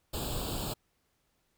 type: noise with comb filter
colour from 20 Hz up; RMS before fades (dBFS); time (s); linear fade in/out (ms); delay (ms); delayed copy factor
pink; -35; 0.13-0.74; 10; 0.25; +0.9
effects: pink hiss -75 dBFS RMS until 1.57 s